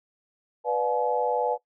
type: chord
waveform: sine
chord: B diminished seventh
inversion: none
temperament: just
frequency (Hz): 493.9 / 592.7 / 711.2 / 853.4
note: B4 / D5 / F5 / Ab5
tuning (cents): 0 / +16 / +31 / +47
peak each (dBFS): -26 / -30 / -31 / -27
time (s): 0.64-1.58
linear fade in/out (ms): 50
effects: noise-tail reverb RT60 0.1 s tail -20 dB re dry